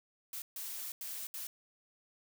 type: noise bursts at uneven times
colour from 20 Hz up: blue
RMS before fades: -42 dBFS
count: 4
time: 0.33-0.42 / 0.56-0.92 / 1.01-1.27 / 1.34-1.47 s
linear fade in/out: 2 ms
effects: none